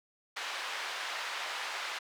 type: band-pass noise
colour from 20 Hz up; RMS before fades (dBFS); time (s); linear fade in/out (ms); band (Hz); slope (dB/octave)
pink; -38; 0.36-1.99; 10; 1000 to 4000; 12
effects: high-pass 400 Hz 12 dB/octave